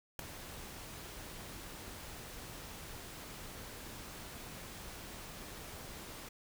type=noise with ADSR envelope; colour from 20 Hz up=pink; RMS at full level=-34 dBFS; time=0.19-6.29 s; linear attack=3 ms; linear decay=4 ms; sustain=-14 dB; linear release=7 ms; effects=none